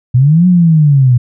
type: linear two-way sweep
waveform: sine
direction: up then down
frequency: 118.9 to 183.9 to 118.9 Hz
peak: -4 dBFS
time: 0.14-1.18 s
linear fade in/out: 10 ms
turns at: 0.47 s
effects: none

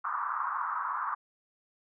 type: band-pass noise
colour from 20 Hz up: white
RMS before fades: -33 dBFS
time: 0.04-1.15 s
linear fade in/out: 10 ms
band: 990 to 1300 Hz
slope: 48 dB/octave
effects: none

